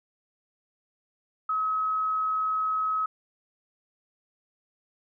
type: tone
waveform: sine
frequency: 1279 Hz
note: D#6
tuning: 47 cents sharp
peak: -24 dBFS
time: 1.49-3.06 s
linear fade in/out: 5 ms
effects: none